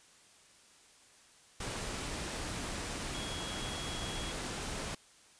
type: tone in noise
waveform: sine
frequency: 3322 Hz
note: G#7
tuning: in tune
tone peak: -44 dBFS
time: 3.14-4.32 s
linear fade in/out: 5 ms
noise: pink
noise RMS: -39 dBFS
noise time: 1.6-4.95 s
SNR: -8 dB
effects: white hiss -61 dBFS RMS until 5.39 s + resampled to 22050 Hz